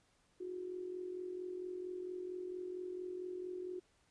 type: tone with amplitude modulation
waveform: sine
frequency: 363.9 Hz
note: F#4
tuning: 29 cents flat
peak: -38 dBFS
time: 0.4-3.8 s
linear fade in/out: 10 ms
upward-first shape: sine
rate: 44.4 Hz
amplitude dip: 60%
effects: pink hiss -73 dBFS RMS until 4.1 s + resampled to 22050 Hz